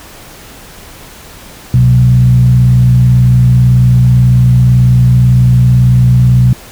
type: tone with frequency modulation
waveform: sine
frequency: 125.1 Hz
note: B2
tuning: 23 cents sharp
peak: -3 dBFS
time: 1.74-6.53 s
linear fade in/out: 2 ms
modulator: 58.1 Hz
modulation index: 0.52
effects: pink hiss -33 dBFS RMS until 6.71 s